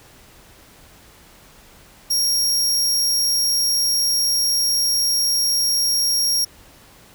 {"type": "tone", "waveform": "sawtooth", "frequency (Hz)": 5588, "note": "F8", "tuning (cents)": 0, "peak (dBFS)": -14, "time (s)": [2.1, 6.45], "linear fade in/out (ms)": 10, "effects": ["pink hiss -48 dBFS RMS until 7.14 s"]}